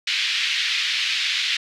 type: band-pass noise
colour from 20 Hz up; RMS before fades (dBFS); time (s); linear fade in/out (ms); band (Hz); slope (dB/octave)
white; -23; 0.07-1.57; 5; 2000 to 4000; 24
effects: none